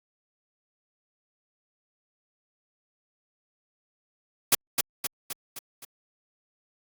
white noise with echo, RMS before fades -18 dBFS, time 4.52-4.55 s, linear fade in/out 5 ms, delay 260 ms, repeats 5, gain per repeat -5 dB, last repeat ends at 5.85 s, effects Opus 48 kbps

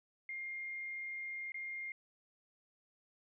sine tone with dropouts, 2119 Hz, C7, 21 cents sharp, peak -40 dBFS, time 0.29-1.92 s, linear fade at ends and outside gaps 2 ms, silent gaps 1.52-1.543 s, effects none

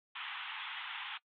white band-pass noise, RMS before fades -43 dBFS, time 0.15-1.18 s, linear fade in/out 10 ms, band 810 to 3500 Hz, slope 96 dB/octave, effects noise-tail reverb RT60 0.1 s tail -24 dB re dry + AAC 48 kbps

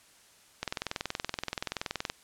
click train, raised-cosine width 0.2 ms, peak -14 dBFS, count 32, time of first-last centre 0.63-2.099 s, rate 21.1 Hz, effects white hiss -59 dBFS RMS until 2.23 s + low-pass 10000 Hz 12 dB/octave

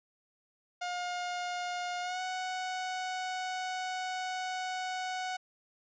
sawtooth tone with pitch glide, 713 to 741.1 Hz, F5 to F#5, +36 to +3 cents, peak -30 dBFS, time 0.81-5.37 s, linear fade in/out 10 ms, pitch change +67 cents, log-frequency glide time 2.01-2.21 s, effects resampled to 16000 Hz

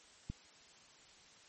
click, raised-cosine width 5 ms, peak -28 dBFS, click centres 0.3 s, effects white hiss -61 dBFS RMS until 1.48 s + MP3 32 kbps

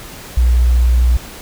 sine tone, 60.7 Hz, B1, 29 cents flat, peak -8 dBFS, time 0.37-1.17 s, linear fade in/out 5 ms, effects pink hiss -33 dBFS RMS until 1.41 s

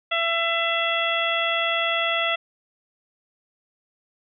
harmonic tone, 670 Hz, E5, 28 cents sharp, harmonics 1 / 2 / 3 / 4 / 5, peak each -27 / -27 / -27 / -27 / -27 dBFS, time 0.11-2.36 s, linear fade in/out 10 ms, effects none

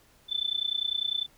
sine tone with amplitude modulation, 3520 Hz, A7, in tune, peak -23 dBFS, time 0.28-1.27 s, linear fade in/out 50 ms, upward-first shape sine, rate 30 Hz, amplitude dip 95%, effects pink hiss -61 dBFS RMS until 1.37 s

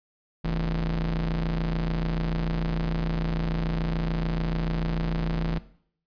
40% pulse ring-modulated tone, 60.4 Hz, B1, 38 cents flat, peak -21 dBFS, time 0.44-5.59 s, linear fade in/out 10 ms, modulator 104 Hz, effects noise-tail reverb RT60 0.6 s tail -17 dB re dry + resampled to 11025 Hz

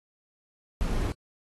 brown noise, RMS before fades -27 dBFS, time 0.81-1.12 s, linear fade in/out 0 ms, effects AAC 32 kbps

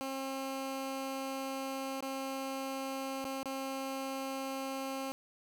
15% pulse tone with dropouts, 268.3 Hz, C4, 44 cents sharp, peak -30 dBFS, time 0.01-5.12 s, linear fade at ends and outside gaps 0 ms, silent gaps 2.006-2.025 / 3.242-3.25 / 3.431-3.457 s, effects 12-bit

